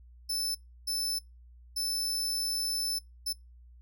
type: tone bursts at uneven times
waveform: sawtooth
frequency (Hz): 5274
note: E8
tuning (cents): 0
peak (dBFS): -27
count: 4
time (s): 0.29-0.55 / 0.87-1.19 / 1.76-2.99 / 3.26-3.33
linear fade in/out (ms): 10
effects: noise-tail reverb RT60 0.2 s tail -22 dB re dry + added 60 Hz sine -51 dBFS peak until 3.81 s